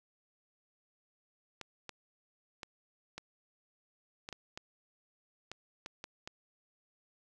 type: clicks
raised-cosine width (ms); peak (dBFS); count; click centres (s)
0.2; -25; 11; 1.613 / 1.893 / 2.632 / 3.18 / 4.289 / 4.327 / 4.575 / 5.516 / 5.861 / 6.041 / 6.275
effects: none